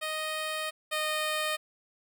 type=tone pair in turn; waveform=10% pulse; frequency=622.3 / 616.2 Hz; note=D#5 / D#5; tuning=0 / -17 cents; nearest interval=unison; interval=17 cents; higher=first; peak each=-23 / -20 dBFS; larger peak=second; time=0.01-0.71 / 0.91-1.57 s; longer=first; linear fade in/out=20 ms; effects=none